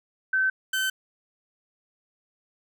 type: tone pair in turn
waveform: sine / 30% pulse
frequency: 1536 / 1536 Hz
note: G6 / G6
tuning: -36 / -36 cents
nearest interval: unison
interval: 0 cents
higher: neither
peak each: -20 / -21 dBFS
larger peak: first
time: 0.33-0.5 / 0.73-0.9 s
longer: neither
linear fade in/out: 5 ms
effects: none